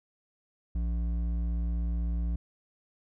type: tone with hard clipping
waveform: sine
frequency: 58 Hz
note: A#1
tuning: 8 cents flat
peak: -29 dBFS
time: 0.75-2.36 s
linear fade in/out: 5 ms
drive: 8 dB
effects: none